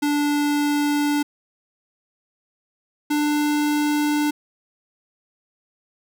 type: tone pair in turn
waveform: square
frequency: 292.1 / 296.3 Hz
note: D4 / D4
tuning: -9 / +15 cents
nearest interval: unison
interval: 24 cents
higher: second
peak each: -19 dBFS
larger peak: neither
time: 0.02-1.23 / 3.1-4.31 s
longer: neither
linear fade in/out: 10 ms
effects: none